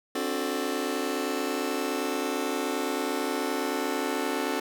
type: chord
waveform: sawtooth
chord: D dominant seventh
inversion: third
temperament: just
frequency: 264.3 / 293.7 / 367.1 / 440.5 Hz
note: C4 / D4 / F#4 / A4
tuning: +18 / 0 / -14 / +2 cents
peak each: -29 dBFS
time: 0.15-4.6 s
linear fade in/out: 5 ms
effects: none